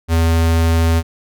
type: tone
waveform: square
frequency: 82.41 Hz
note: E2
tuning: in tune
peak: -12 dBFS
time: 0.08-1.03 s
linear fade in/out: 50 ms
effects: none